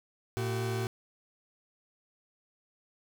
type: tone pair together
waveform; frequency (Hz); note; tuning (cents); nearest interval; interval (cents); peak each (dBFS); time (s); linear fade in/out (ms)
40% pulse; 113.1 / 380.4; A2 / F#4; +48 / +48; octave + major sixth; 2100; -31 / -34; 0.37-0.87; 0
effects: none